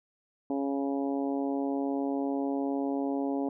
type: harmonic tone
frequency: 138.8 Hz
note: C#3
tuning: 3 cents sharp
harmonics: 2 / 3 / 4 / 5 / 6 / 7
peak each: -29 / -36 / -38 / -39 / -41 / -48 dBFS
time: 0.5-3.49 s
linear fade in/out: 2 ms
effects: none